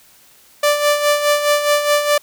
sawtooth tone with tremolo, 587.3 Hz, D5, in tune, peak -7 dBFS, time 0.63-2.18 s, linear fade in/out 5 ms, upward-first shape sine, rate 4.8 Hz, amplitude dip 60%, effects white hiss -49 dBFS RMS until 2.22 s

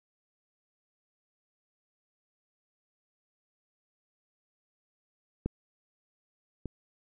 clicks, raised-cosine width 3 ms, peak -17 / -23 dBFS, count 2, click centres 5.46 / 6.657 s, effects none

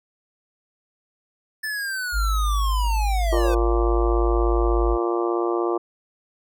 square linear sweep, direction down, 1761 to 493.8 Hz, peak -26 dBFS, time 1.63-3.55 s, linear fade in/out 10 ms
sine tone, 51.91 Hz, G#1, in tune, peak -19 dBFS, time 2.12-4.98 s, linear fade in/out 50 ms
harmonic tone, 116.54 Hz, A#2, in tune, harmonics 3 / 4 / 5 / 6 / 7 / 8 / 9 / 10, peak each -22 / -28 / -33 / -31 / -35 / -36 / -34 / -31 dBFS, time 3.32-5.78 s, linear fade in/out 10 ms
effects none

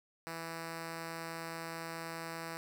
5% pulse tone, 164.81 Hz, E3, in tune, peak -29 dBFS, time 0.27-2.57 s, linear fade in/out 0 ms, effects none

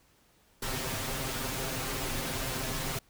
pink noise with comb filter, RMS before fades -34 dBFS, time 0.62-2.99 s, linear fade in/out 5 ms, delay 7.6 ms, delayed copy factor +0.75, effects pink hiss -65 dBFS RMS until 3.09 s

